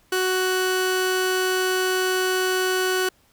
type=tone pair together; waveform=sawtooth; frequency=371.5 / 743 Hz; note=F#4 / F#5; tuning=+7 / +7 cents; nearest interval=octave; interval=1200 cents; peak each=-17 / -19 dBFS; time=0.12-3.09 s; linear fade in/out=5 ms; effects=pink hiss -60 dBFS RMS until 3.32 s